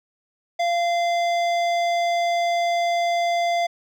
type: tone with hard clipping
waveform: sine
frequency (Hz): 690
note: F5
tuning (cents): -21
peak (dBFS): -21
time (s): 0.59-3.67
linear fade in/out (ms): 10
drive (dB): 14
effects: none